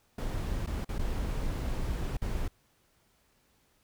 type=noise with dropouts; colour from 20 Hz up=brown; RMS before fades=-32 dBFS; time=0.18-2.48 s; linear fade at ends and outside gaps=5 ms; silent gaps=0.664-0.671 / 0.847-0.889 / 0.984-0.991 / 2.17-2.217 s; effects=pink hiss -69 dBFS RMS until 3.83 s